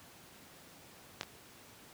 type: clicks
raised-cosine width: 0.2 ms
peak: -17 / -25 dBFS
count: 2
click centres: 1.211 / 1.232 s
effects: pink hiss -56 dBFS RMS until 1.93 s + high-pass 100 Hz 12 dB/octave